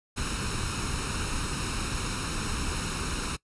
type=noise with comb filter; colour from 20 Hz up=pink; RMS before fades=-31 dBFS; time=0.16-3.37 s; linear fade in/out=20 ms; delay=0.75 ms; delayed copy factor=+0.65; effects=noise-tail reverb RT60 0.1 s tail -21 dB re dry + resampled to 24000 Hz